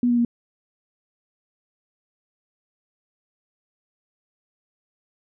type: tone with pitch steps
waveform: sine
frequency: 243.7 / 240.2 / 236.8 Hz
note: B3 / B3 / A#3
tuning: -23 / -48 / +27 cents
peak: -16 dBFS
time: 0.03-0.249 s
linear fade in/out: 2 ms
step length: 73 ms
effects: none